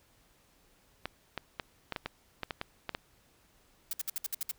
clicks, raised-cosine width 0.3 ms, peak -18 dBFS, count 11, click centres 1.056 / 1.377 / 1.598 / 1.923 / 1.962 / 2.06 / 2.433 / 2.508 / 2.614 / 2.893 / 2.949 s
blue noise bursts, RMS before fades -34 dBFS, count 8, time 3.91-4.513 s, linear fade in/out 2 ms, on 22 ms, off 61 ms
effects pink hiss -66 dBFS RMS until 4.58 s

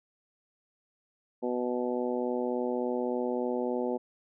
harmonic tone, 123.47 Hz, B2, in tune, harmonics 2 / 3 / 4 / 5 / 6 / 7, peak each -33 / -33 / -33 / -38 / -43 / -40 dBFS, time 1.42-3.98 s, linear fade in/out 20 ms, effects none

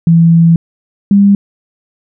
sine tone pair in turn, 166.6 / 200.2 Hz, E3 / G3, +19 / +37 cents, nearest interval minor third, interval 318 cents, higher second, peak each -3 dBFS, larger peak neither, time 0.07-0.56 / 1.11-1.35 s, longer first, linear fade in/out 2 ms, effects none

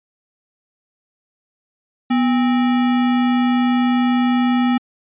sine tone with sample-and-hold, 246.3 Hz, B3, 5 cents flat, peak -13 dBFS, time 2.1-4.78 s, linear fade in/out 10 ms, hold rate 1050 Hz, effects resampled to 8000 Hz

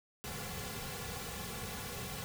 pink noise with comb filter, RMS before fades -42 dBFS, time 0.24-2.24 s, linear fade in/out 0 ms, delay 3.2 ms, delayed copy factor -1, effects none

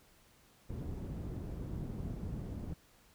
white low-pass noise, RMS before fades -41 dBFS, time 0.69-2.74 s, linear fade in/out 10 ms, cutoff 180 Hz, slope 12 dB/octave, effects pink hiss -65 dBFS RMS until 3.14 s

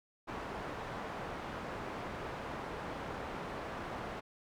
white low-pass noise, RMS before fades -42 dBFS, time 0.27-4.21 s, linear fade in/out 20 ms, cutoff 1100 Hz, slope 12 dB/octave, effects none

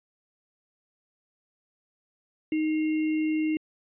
sine tone with sample-and-hold, 311.1 Hz, D#4, in tune, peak -23 dBFS, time 2.52-3.57 s, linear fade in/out 2 ms, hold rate 2450 Hz, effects resampled to 8000 Hz

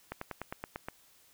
slowing click train, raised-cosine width 0.5 ms, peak -22 dBFS, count 8, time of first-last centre 0.12-0.885 s, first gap 94 ms, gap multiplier 1.05, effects white hiss -63 dBFS RMS until 1.33 s

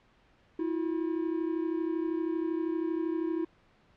triangle tone pair together, 323.8 / 356.5 Hz, E4 / F4, -31 / +36 cents, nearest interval major second, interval 167 cents, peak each -28 / -32 dBFS, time 0.59-3.45 s, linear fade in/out 5 ms, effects pink hiss -64 dBFS RMS until 3.96 s + low-pass 3000 Hz 12 dB/octave

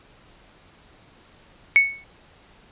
sine tone with exponential decay, 2214 Hz, C#7, 3 cents flat, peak -8 dBFS, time 1.76-2.04 s, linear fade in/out 0 ms, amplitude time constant 59 ms, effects pink hiss -53 dBFS RMS until 2.71 s + resampled to 8000 Hz

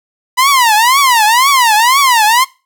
sawtooth tone with vibrato, 978 Hz, B5, 17 cents flat, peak -3 dBFS, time 0.37-2.45 s, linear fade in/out 20 ms, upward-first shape triangle, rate 2 Hz, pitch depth 290 cents each way, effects noise-tail reverb RT60 0.3 s tail -22 dB re dry

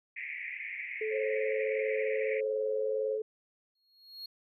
white band-pass noise, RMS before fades -40 dBFS, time 0.16-2.41 s, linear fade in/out 10 ms, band 1900 to 2400 Hz, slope 96 dB/octave
sine tone, 434.6 Hz, A4, 21 cents flat, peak -31 dBFS, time 1.01-3.22 s, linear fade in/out 5 ms
sine tone with vibrato, 536 Hz, C5, 42 cents sharp, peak -32 dBFS, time 1.1-3.19 s, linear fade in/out 50 ms, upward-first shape triangle, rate 20 Hz, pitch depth 48 cents each way
triangle tone with exponential growth, 4296 Hz, C8, 45 cents sharp, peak -37 dBFS, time 3.75-4.26 s, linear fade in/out 5 ms, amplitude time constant 110 ms
effects none

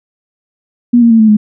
sine tone with pitch steps, 240.7 / 233 / 225.6 / 218.4 / 211.5 Hz, B3 / A#3 / A3 / A3 / G#3, -44 / -1 / +44 / -13 / +32 cents, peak -3 dBFS, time 0.93-1.37 s, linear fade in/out 10 ms, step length 88 ms, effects none

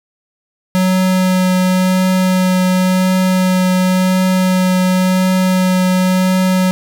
square tone with vibrato, 185 Hz, F#3, in tune, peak -11 dBFS, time 0.75-6.71 s, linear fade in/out 0 ms, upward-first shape triangle, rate 0.93 Hz, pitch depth 10 cents each way, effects none

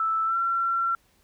sine tone with pitch glide, 1318.5 to 1359.5 Hz, E6 to F6, 0 to -47 cents, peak -22 dBFS, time 0-0.95 s, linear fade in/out 2 ms, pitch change +53 cents, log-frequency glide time 0.25-0.36 s, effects pink hiss -64 dBFS RMS until 1.23 s

